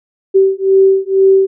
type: beating tone pair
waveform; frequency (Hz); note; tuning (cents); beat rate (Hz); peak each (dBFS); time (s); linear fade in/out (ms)
sine; 384.8 / 386.9; G4 / G4; -32 / -23; 2.1; -10; 0.34-1.47; 20
effects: none